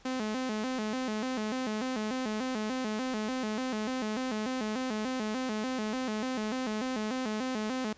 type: tone with vibrato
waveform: sawtooth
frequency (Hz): 235.3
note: A#3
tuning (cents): +16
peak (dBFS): -27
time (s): 0.05-7.93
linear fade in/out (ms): 5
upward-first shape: square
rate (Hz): 3.4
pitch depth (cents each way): 160
effects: pink hiss -59 dBFS RMS until 7.97 s + resampled to 16000 Hz